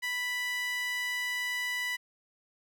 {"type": "tone with high-pass filter", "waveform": "sawtooth", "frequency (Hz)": 987.8, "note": "B5", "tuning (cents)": 0, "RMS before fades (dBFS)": -33, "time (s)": [0.02, 1.97], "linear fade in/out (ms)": 20, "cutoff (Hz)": 2000, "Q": 3.3, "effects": []}